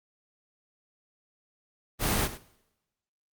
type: noise with echo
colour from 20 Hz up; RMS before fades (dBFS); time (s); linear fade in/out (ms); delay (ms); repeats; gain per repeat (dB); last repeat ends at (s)
pink; -26; 1.99-2.29; 50; 100; 1; -14; 2.39
effects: noise-tail reverb RT60 0.9 s tail -20 dB re dry + Opus 24 kbps